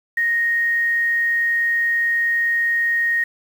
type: tone with quantisation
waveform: sine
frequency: 1864.7 Hz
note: A#6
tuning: in tune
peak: -16 dBFS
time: 0.17-3.24 s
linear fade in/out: 5 ms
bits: 7
effects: none